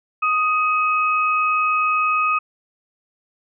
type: tone pair together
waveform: sine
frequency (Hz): 1244.5 / 2553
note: D#6 / D#7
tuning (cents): 0 / +44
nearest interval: octave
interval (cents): 1244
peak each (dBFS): -17 / -22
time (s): 0.22-2.39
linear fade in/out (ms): 10
effects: none